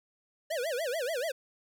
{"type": "tone with vibrato", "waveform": "square", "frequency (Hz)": 565, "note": "C#5", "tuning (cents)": 33, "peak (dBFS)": -31, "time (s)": [0.5, 1.32], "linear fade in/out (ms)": 10, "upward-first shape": "sine", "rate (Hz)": 6.9, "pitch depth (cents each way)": 300, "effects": []}